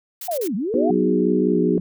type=noise bursts; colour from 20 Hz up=blue; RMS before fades=-32 dBFS; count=3; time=0.21-0.478 s; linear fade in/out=5 ms; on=68 ms; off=32 ms
type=linear two-way sweep; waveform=sine; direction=down then up; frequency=743 to 176.7 to 743 Hz; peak=-21 dBFS; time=0.28-0.91 s; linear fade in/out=5 ms; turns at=0.55 s
type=chord; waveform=sine; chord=G# minor seventh; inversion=first; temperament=equal; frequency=246.9 / 311.1 / 370 / 415.3 Hz; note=B3 / D#4 / F#4 / G#4; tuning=0 / 0 / 0 / 0 cents; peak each=-22 dBFS; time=0.74-1.78 s; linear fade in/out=2 ms
type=tone with pitch glide; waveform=sine; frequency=186.2 to 176.97 Hz; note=F#3 to F3; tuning=+11 to +23 cents; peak=-22 dBFS; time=0.9-1.8 s; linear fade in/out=2 ms; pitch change=-88 cents; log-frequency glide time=1.53-1.59 s
effects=none